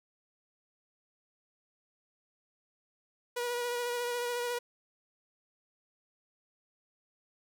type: tone with vibrato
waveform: sawtooth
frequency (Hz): 483.7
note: B4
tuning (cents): -36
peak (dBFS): -28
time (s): 3.36-4.59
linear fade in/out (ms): 10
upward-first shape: sine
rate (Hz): 14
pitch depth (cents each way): 20
effects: none